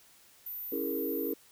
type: tone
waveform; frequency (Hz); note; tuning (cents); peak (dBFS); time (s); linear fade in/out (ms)
sine; 14150; A9; +9; -37; 0.46-1.33; 5
type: chord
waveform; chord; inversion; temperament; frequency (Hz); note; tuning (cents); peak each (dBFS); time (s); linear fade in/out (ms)
sine; A# half-diminished seventh; first; equal; 277.2 / 329.6 / 415.3 / 466.2; C#4 / E4 / G#4 / A#4; 0 / 0 / 0 / 0; -36; 0.72-1.34; 5
effects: tanh soft clip ceiling -21 dBFS + white hiss -60 dBFS RMS until 1.51 s